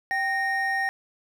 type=tone pair together; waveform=triangle; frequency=779 / 1852.8 Hz; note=G5 / A#6; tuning=-11 / -11 cents; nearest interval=octave + minor third; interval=1500 cents; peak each=-26 / -23 dBFS; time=0.11-0.89 s; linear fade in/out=0 ms; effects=none